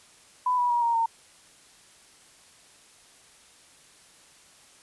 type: tone with pitch steps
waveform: sine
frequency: 998 / 976.3 / 955.1 / 934.4 / 914.1 Hz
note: B5 / B5 / A#5 / A#5 / A#5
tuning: +18 / -20 / +42 / +4 / -34 cents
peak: -21 dBFS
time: 0.46-1.06 s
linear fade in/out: 5 ms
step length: 120 ms
effects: white hiss -55 dBFS RMS until 4.82 s + resampled to 24000 Hz